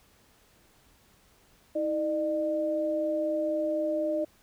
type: tone pair together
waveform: sine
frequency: 320 / 604 Hz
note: D#4 / D5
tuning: +49 / +48 cents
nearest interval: major seventh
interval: 1099 cents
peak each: -31 / -27 dBFS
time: 1.75-4.25 s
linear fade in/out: 10 ms
effects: pink hiss -62 dBFS RMS until 4.42 s